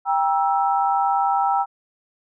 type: chord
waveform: sine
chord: E diminished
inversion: first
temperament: just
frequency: 791.1 / 949.3 / 1318.5 Hz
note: G5 / Bb5 / E6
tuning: +16 / +31 / 0 cents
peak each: -19 / -23 / -24 dBFS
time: 0.05-1.66 s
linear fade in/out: 50 ms
effects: none